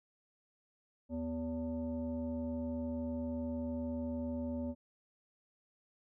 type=tone with frequency modulation; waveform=sine; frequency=246.3 Hz; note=B3; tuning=5 cents flat; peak=-35 dBFS; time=1.09-4.75 s; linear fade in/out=50 ms; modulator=324 Hz; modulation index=0.83; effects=none